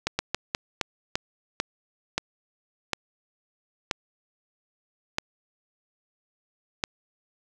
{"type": "slowing click train", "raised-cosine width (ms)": 0.2, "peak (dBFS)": -7, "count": 12, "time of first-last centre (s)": [0.07, 6.839], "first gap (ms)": 120, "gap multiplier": 1.3, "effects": []}